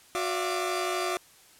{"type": "tone cluster", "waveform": "sawtooth", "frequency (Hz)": [364, 582, 676, 1184], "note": ["F#4", "D5", "E5", "D6"], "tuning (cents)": [-28, -16, 43, 14], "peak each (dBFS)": [-27, -35, -29, -30], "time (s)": [0.15, 1.17], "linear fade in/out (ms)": 0, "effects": ["white hiss -56 dBFS RMS until 1.59 s", "low-pass 12000 Hz 12 dB/octave"]}